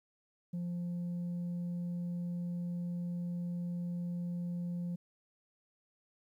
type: tone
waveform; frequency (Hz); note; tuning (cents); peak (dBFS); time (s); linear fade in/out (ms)
sine; 174.61; F3; 0; -32; 0.53-4.96; 10
effects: tanh soft clip ceiling -34 dBFS + 12-bit